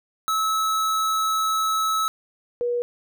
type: tone pair in turn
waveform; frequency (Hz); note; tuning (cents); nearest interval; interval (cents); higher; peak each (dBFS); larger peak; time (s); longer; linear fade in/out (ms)
square / sine; 1298 / 482.3; E6 / B4; -27 / -41; octave + perfect fourth; 1714; first; -21 / -21; neither; 0.28-2.08 / 2.61-2.82; first; 0
effects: none